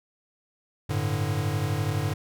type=chord; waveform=square; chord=G suspended second; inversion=none; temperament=equal; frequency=98 / 110 / 146.83 Hz; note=G2 / A2 / D3; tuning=0 / 0 / 0 cents; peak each=-30 dBFS; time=0.89-2.14 s; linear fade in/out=10 ms; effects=none